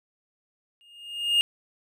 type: tone with exponential growth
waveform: triangle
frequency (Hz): 2836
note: F7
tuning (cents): +26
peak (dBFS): -14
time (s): 0.81-1.41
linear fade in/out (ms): 0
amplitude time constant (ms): 130
effects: none